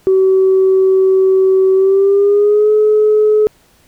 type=tone with pitch glide; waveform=sine; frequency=380 to 426.5 Hz; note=F#4 to G#4; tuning=+46 to +46 cents; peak=-6 dBFS; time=0.07-3.47 s; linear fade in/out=0 ms; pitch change=+200 cents; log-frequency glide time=1.74-2.71 s; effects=tanh soft clip ceiling -3 dBFS + pink hiss -51 dBFS RMS until 3.87 s